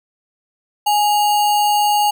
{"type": "tone with sample-and-hold", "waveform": "sine", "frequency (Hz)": 830.6, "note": "G#5", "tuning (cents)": 0, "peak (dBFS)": -12, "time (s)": [0.86, 2.11], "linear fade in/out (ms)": 10, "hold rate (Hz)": 3675, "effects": []}